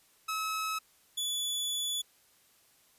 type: tone pair in turn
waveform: sawtooth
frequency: 1289 / 3441 Hz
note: E6 / A7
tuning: -39 / -39 cents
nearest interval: octave + perfect fourth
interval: 1700 cents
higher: second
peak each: -28 dBFS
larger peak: neither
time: 0.28-0.79 / 1.17-2.02 s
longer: second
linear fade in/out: 10 ms
effects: white hiss -65 dBFS RMS until 2.98 s + resampled to 32000 Hz